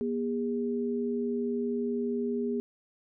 sine tone pair together, 240 / 407.7 Hz, B3 / G#4, -49 / -32 cents, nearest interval major sixth, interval 917 cents, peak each -30 / -31 dBFS, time 0.01-2.6 s, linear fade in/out 0 ms, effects none

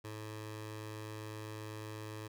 15% pulse tone with notch filter, 107.8 Hz, A2, 35 cents flat, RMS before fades -45 dBFS, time 0.04-2.28 s, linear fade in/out 10 ms, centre 220 Hz, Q 1.6, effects none

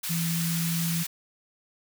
white high-pass noise, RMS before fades -32 dBFS, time 0.03-1.07 s, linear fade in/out 10 ms, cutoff 1300 Hz, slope 12 dB/octave
sine tone, 166.9 Hz, E3, 22 cents sharp, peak -26 dBFS, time 0.09-1.04 s, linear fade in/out 20 ms
effects none

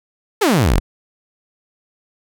sawtooth exponential sweep, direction down, 466.2 to 33.65 Hz, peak -8 dBFS, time 0.41-0.8 s, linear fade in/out 10 ms, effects none

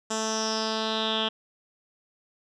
10% pulse tone with low-pass filter sweep, 220 Hz, A3, in tune, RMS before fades -28 dBFS, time 0.1-1.29 s, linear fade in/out 10 ms, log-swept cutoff 7000 to 3200 Hz, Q 6.4, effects none

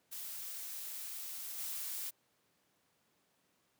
blue noise with level steps, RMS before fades -44 / -41 dBFS, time 0.11-2.11 s, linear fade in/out 20 ms, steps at 1.57 s, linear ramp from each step 20 ms, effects pink hiss -75 dBFS RMS until 3.79 s + high-pass 150 Hz 12 dB/octave

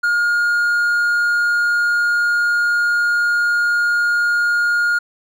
triangle tone, 1423 Hz, F6, 32 cents sharp, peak -12 dBFS, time 0.03-4.99 s, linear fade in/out 10 ms, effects none

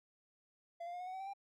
triangle tone with pitch steps, 683 / 697.8 / 712.8 / 728.2 / 744 / 760 / 776.4 / 793.2 Hz, F5 / F5 / F5 / F#5 / F#5 / F#5 / G5 / G5, -39 / -2 / +35 / -28 / +9 / +46 / -17 / +20 cents, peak -40 dBFS, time 0.8-1.336 s, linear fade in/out 10 ms, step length 67 ms, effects none

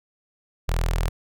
sawtooth tone with notch filter, 41.13 Hz, E1, 3 cents flat, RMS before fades -23 dBFS, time 0.68-1.09 s, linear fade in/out 10 ms, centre 260 Hz, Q 0.81, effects none

